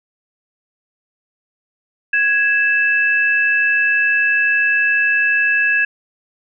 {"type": "tone pair together", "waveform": "sine", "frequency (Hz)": [1661.2, 2633], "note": ["G#6", "E7"], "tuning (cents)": [0, -3], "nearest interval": "minor sixth", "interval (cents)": 797, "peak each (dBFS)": [-14, -17], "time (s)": [2.13, 5.85], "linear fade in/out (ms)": 5, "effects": []}